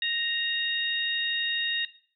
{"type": "harmonic tone", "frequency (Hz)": 932.3, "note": "A#5", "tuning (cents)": 0, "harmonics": [2, 3, 4], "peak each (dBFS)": [-31, -31, -28], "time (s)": [0.02, 1.85], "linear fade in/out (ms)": 2, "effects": ["noise-tail reverb RT60 0.5 s tail -17 dB re dry"]}